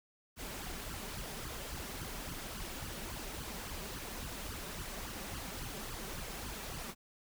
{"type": "noise with flanger", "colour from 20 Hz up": "pink", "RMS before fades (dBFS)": -43, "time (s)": [0.36, 6.95], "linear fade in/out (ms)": 50, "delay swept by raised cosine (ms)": [0.64, 5.24], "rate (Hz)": 3.6, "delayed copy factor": 0.75, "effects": []}